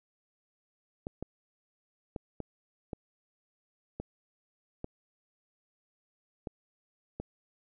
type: clicks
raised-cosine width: 2 ms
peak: -23 dBFS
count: 9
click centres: 1.069 / 1.226 / 2.162 / 2.403 / 2.932 / 4 / 4.844 / 6.472 / 7.2 s
effects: none